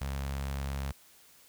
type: tone with notch filter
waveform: sawtooth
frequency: 68.6 Hz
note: C#2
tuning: 17 cents flat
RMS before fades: -35 dBFS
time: 0.01-0.92 s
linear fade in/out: 5 ms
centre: 340 Hz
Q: 1.1
effects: white hiss -59 dBFS RMS until 1.48 s